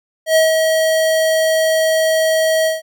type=tone with ADSR envelope; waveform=square; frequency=639 Hz; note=D#5; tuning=46 cents sharp; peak=-9 dBFS; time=0.26-2.82 s; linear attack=96 ms; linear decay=160 ms; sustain=-4 dB; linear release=160 ms; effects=none